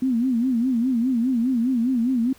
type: tone with vibrato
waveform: sine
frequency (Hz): 245.3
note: B3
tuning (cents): -12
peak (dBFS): -18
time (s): 0.02-2.33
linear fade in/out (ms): 5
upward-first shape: sine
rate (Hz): 4.9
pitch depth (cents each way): 140
effects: pink hiss -52 dBFS RMS until 2.38 s